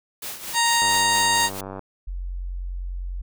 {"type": "noise with tremolo", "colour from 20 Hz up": "white", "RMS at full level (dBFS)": -31, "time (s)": [0.22, 1.61], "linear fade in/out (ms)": 5, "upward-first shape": "triangle", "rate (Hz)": 4.4, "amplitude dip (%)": 70}
{"type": "harmonic tone", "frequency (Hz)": 932.3, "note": "A#5", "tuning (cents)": 0, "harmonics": [1, 2, 3, 4, 5, 7, 8, 9, 10], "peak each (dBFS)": [-21, -24, -29, -26, -27, -28, -29, -35, -31], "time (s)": [0.53, 1.5], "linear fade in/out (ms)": 50}
{"type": "click train", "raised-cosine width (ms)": 1, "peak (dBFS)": -20, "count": 95, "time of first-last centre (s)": [0.82, 1.793], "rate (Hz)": 96.6}
{"type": "tone", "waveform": "sine", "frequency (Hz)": 45, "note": "F#1", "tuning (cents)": -47, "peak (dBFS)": -27, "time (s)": [2.07, 3.22], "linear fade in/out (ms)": 10}
{"effects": []}